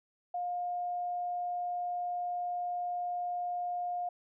sine tone, 710 Hz, F5, 28 cents sharp, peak -32 dBFS, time 0.34-4.09 s, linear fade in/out 5 ms, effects none

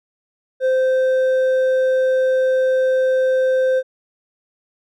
sine tone with hard clipping, 519 Hz, C5, 14 cents flat, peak -15 dBFS, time 0.6-3.83 s, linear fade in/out 50 ms, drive 4 dB, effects none

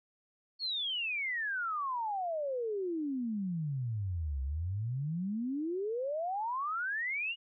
sine exponential two-way sweep, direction down then up, 4435 to 65 to 2918 Hz, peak -32 dBFS, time 0.59-7.36 s, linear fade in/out 50 ms, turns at 4.42 s, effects none

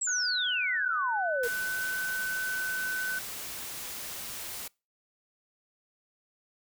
sine exponential sweep, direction down, 7950 to 455.3 Hz, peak -28 dBFS, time 0.01-1.48 s, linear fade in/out 10 ms
sine tone with pitch glide, 1480 to 1512.8 Hz, F#6 to F#6, 0 to +38 cents, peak -30 dBFS, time 0.07-3.19 s, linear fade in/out 5 ms, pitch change +38 cents, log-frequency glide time 0.27-1.91 s
white noise, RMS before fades -39 dBFS, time 1.43-4.68 s, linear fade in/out 5 ms
effects noise-tail reverb RT60 0.3 s tail -26 dB re dry

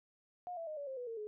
sine tone with pitch steps, 716 / 664.2 / 616.2 / 571.6 / 530.2 / 491.9 / 456.3 / 423.3 Hz, F5 / E5 / D#5 / D5 / C5 / B4 / A#4 / G#4, +43 / +13 / -17 / -47 / +23 / -7 / -37 / +33 cents, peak -40 dBFS, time 0.47-1.27 s, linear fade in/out 0 ms, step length 100 ms, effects none

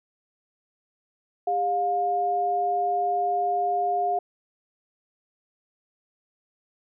sine tone pair together, 402.6 / 710 Hz, G4 / F5, +46 / +28 cents, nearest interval minor seventh, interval 982 cents, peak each -30 / -22 dBFS, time 1.47-4.19 s, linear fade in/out 5 ms, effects none

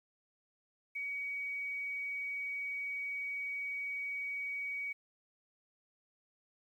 sine tone, 2258 Hz, C#7, 31 cents sharp, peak -36 dBFS, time 0.95-4.93 s, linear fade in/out 10 ms, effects 11-bit

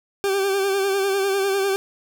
40% pulse tone with vibrato, 392 Hz, G4, in tune, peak -18 dBFS, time 0.24-1.76 s, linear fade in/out 0 ms, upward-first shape sine, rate 10 Hz, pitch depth 41 cents each way, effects none

